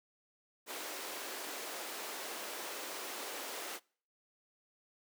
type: high-pass noise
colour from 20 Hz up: pink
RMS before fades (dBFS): -43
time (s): 0.66-3.8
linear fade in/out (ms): 50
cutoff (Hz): 340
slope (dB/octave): 24
effects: noise-tail reverb RT60 0.5 s tail -26 dB re dry